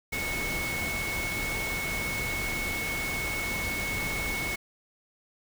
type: tone in noise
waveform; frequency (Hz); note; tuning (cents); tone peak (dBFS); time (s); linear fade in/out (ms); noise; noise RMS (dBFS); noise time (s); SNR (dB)
sine; 2200; C#7; -14; -31; 0.12-4.56; 10; pink; -34; 0.12-4.56; 0
effects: none